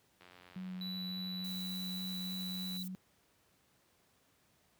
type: click train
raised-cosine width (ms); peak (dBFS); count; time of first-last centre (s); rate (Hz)
0.3; -40; 230; 0.21-2.766; 89.6
type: tone with vibrato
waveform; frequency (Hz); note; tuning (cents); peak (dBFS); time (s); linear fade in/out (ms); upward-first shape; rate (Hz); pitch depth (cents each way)
sine; 185; F#3; 0; -40; 0.56-2.95; 0; sine; 3.5; 9
type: tone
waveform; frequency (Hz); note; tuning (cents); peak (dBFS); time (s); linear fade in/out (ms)
triangle; 3951; B7; 0; -40; 0.81-2.83; 2
type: noise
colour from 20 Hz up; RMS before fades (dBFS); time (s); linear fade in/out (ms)
violet; -49; 1.44-2.88; 5
effects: pink hiss -71 dBFS RMS until 4.79 s + high-pass 80 Hz 12 dB/octave